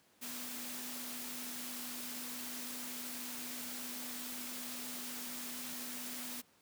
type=tone in noise; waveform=sine; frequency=246.6 Hz; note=B3; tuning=2 cents flat; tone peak=-49 dBFS; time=0.21-6.42 s; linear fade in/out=20 ms; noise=white; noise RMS=-44 dBFS; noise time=0.21-6.42 s; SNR=-8 dB; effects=pink hiss -68 dBFS RMS until 6.61 s + high-pass 150 Hz 12 dB/octave